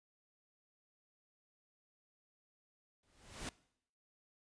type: noise with exponential growth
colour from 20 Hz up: pink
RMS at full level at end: -40 dBFS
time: 3.03-3.49 s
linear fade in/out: 2 ms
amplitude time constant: 100 ms
effects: noise-tail reverb RT60 0.7 s tail -21 dB re dry + resampled to 22050 Hz